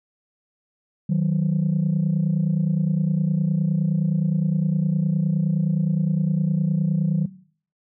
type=tone pair together; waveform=sine; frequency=156.91 / 186.6 Hz; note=D#3 / F#3; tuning=+15 / +15 cents; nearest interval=minor third; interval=300 cents; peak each=-19 dBFS; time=1.09-7.26 s; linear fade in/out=10 ms; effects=noise-tail reverb RT60 0.5 s tail -18 dB re dry + tanh soft clip ceiling -14 dBFS